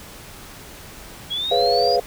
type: linear sweep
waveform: sine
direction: up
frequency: 3276 to 4978 Hz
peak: -22 dBFS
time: 1.3-1.97 s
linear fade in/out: 20 ms
type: chord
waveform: sine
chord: C# dominant seventh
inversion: second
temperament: equal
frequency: 415.3 / 493.9 / 554.4 / 698.5 Hz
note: G#4 / B4 / C#5 / E#5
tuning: 0 / 0 / 0 / 0 cents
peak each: -23 / -20 / -23 / -19 dBFS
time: 1.51-2 s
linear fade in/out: 5 ms
effects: tanh soft clip ceiling -4 dBFS + pink hiss -40 dBFS RMS until 2.06 s